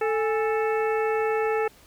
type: harmonic tone with a mistuned harmonic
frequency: 440 Hz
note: A4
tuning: in tune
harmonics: 1 / 2 / 3 / 4 / 5 / 6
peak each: -23 / -29 / -33 / -35 / -37 / -39 dBFS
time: 0.01-1.68 s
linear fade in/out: 5 ms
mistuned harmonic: 2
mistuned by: -100 cents
effects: pink hiss -54 dBFS RMS until 1.86 s